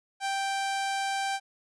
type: tone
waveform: sawtooth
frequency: 784 Hz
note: G5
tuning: in tune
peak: -24 dBFS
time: 0.2-1.4 s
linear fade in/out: 50 ms
effects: resampled to 22050 Hz

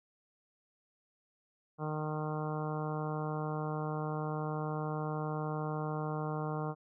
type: harmonic tone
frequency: 153.4 Hz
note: D#3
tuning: 24 cents flat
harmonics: 1 / 2 / 3 / 4 / 5 / 6 / 7 / 8 / 9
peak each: -36 / -43 / -41 / -45 / -43 / -48 / -45 / -48 / -50 dBFS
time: 1.78-6.75 s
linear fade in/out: 50 ms
effects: none

